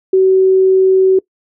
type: tone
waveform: sine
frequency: 378.5 Hz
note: F#4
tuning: 39 cents sharp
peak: -6 dBFS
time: 0.13-1.19 s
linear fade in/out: 5 ms
effects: noise-tail reverb RT60 0.1 s tail -22 dB re dry